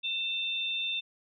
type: tone pair together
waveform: sine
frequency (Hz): 2670 / 3592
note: E7 / A7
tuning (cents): +22 / +35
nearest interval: perfect fourth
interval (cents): 513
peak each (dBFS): -34 / -31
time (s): 0.03-1.01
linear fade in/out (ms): 20
effects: none